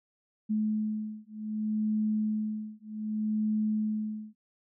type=beating tone pair; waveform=sine; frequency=214.4 / 215.05 Hz; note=A3 / A3; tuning=-45 / -39 cents; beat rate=0.65 Hz; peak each=-31 dBFS; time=0.49-4.35 s; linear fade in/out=20 ms; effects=none